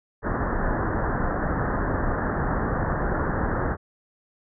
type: low-pass noise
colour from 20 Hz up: pink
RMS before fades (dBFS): -25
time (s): 0.22-3.77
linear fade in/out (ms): 50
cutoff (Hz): 1800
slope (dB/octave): 96
effects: none